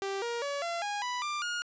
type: tone with pitch steps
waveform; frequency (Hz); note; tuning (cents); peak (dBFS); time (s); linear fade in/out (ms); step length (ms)
sawtooth; 392 / 471.6 / 567.3 / 682.5 / 821.1 / 987.8 / 1188.3 / 1429.6; G4 / A#4 / C#5 / F5 / G#5 / B5 / D6 / F6; 0 / +20 / +40 / -40 / -20 / 0 / +20 / +40; -28; 0.02-1.62; 0; 200
effects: resampled to 16000 Hz + 10-bit